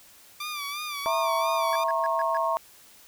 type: tone with vibrato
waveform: 15% pulse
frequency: 1174.7 Hz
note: D6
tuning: in tune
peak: -25 dBFS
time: 0.4-1.84 s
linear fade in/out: 5 ms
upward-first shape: sine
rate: 2.9 Hz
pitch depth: 71 cents each way
type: chord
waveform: sine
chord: A# diminished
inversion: second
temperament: equal with one note detuned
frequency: 659.3 / 932.3 / 1084.7 Hz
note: E5 / A#5 / C#6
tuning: 0 / 0 / -38 cents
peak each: -27 / -28 / -27 dBFS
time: 1.06-2.57 s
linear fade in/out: 0 ms
type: tone bursts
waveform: triangle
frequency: 1661.2 Hz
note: G#6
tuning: in tune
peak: -31 dBFS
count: 5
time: 1.73-2.37 s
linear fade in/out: 0 ms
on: 24 ms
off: 130 ms
effects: white hiss -53 dBFS RMS until 3.07 s